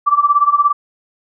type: tone with tremolo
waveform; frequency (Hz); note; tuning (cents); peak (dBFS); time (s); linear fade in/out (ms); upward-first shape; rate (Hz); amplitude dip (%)
sine; 1164; D6; -16; -6; 0.06-0.73; 20; sine; 17; 85
effects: none